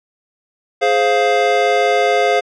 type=chord; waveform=square; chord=F minor; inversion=first; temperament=just; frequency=419.1 / 523.8 / 698.5 Hz; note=Ab4 / C5 / F5; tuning=+16 / +2 / 0 cents; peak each=-18 / -18 / -16 dBFS; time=0.81-2.41 s; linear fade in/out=20 ms; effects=low-pass 4000 Hz 12 dB/octave